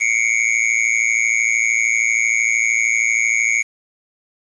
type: tone with amplitude modulation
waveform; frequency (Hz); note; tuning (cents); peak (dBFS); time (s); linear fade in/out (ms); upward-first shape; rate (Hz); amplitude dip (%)
square; 2217; C#7; 0; -11; 0-3.63; 20; sine; 113; 100
effects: resampled to 22050 Hz + 7-bit